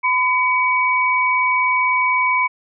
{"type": "tone pair together", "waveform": "sine", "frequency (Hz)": [1010.3, 2262], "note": ["B5", "C#7"], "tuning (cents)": [39, 34], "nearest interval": "octave + major second", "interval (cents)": 1395, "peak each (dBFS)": -17, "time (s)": [0.03, 2.48], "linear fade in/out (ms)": 20, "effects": []}